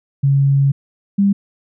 sine tone pair in turn, 138.59 / 199.31 Hz, C#3 / G3, 0 / +29 cents, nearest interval tritone, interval 629 cents, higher second, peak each -10 dBFS, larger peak neither, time 0.23-0.72 / 1.18-1.33 s, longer first, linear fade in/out 10 ms, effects none

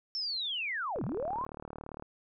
sine linear two-way sweep, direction down then up, 5430 to 102.6 to 1103 Hz, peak -32 dBFS, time 0.15-1.45 s, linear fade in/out 0 ms, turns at 1.04 s
click train, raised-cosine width 1 ms, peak -28 dBFS, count 41, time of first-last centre 0.96-2.024 s, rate 37.6 Hz
effects none

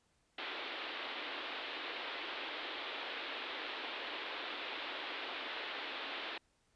white band-pass noise, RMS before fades -43 dBFS, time 0.38-6.38 s, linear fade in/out 5 ms, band 270 to 3800 Hz, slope 48 dB/octave, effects pink hiss -75 dBFS RMS until 6.75 s + resampled to 22050 Hz

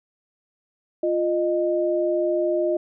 sine tone pair together, 349.2 / 616 Hz, F4 / D#5, 0 / -17 cents, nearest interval minor seventh, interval 983 cents, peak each -22 dBFS, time 1.03-2.77 s, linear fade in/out 5 ms, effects none

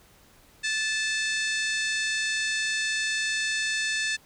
harmonic tone with a mistuned harmonic, 873 Hz, A5, 14 cents flat, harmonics 2 / 3 / 4 / 5 / 6 / 7 / 8 / 9 / 10, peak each -28 / -32 / -34 / -36 / -38 / -39 / -40 / -41 / -42 dBFS, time 0.63-4.17 s, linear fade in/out 20 ms, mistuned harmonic 4, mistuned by +44 cents, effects pink hiss -57 dBFS RMS until 4.25 s

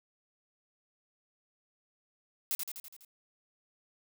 blue noise with echo, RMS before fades -32 dBFS, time 2.51-2.55 s, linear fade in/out 0 ms, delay 83 ms, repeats 6, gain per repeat -4 dB, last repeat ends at 3.048 s, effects none

